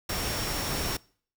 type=tone in noise; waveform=sine; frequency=5510 Hz; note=F8; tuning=24 cents flat; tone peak=-38 dBFS; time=0.09-0.97 s; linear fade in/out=5 ms; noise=pink; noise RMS=-31 dBFS; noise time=0.09-0.97 s; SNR=-10 dB; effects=noise-tail reverb RT60 0.5 s tail -24 dB re dry